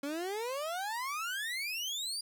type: exponential sweep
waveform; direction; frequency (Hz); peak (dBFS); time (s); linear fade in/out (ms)
30% pulse; up; 274.3 to 4873; -32; 0.03-2.21; 5
effects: none